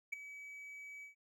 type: tone with ADSR envelope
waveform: triangle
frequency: 2282 Hz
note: C#7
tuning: 50 cents sharp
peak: -32 dBFS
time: 0.12-1.15 s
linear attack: 12 ms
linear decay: 9 ms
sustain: -14 dB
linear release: 120 ms
effects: none